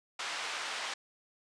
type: band-pass noise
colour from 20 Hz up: pink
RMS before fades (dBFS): -38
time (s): 0.19-0.94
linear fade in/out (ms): 5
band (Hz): 1000 to 5300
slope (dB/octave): 12
effects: resampled to 22050 Hz